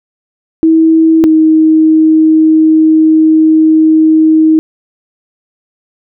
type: tone pair in turn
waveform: sine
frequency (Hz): 322.5 / 315.7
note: E4 / D#4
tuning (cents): -38 / +25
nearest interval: unison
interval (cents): 37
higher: first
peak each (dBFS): -3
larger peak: neither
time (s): 0.63-1.24 / 1.24-4.59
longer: second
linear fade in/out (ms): 0
effects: none